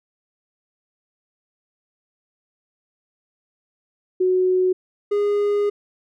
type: tone pair in turn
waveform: sine / triangle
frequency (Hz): 369 / 410.6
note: F#4 / G#4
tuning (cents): -5 / -20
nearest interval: major second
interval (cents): 185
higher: second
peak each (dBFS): -15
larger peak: neither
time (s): 4.2-4.73 / 5.11-5.7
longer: second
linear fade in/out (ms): 10
effects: none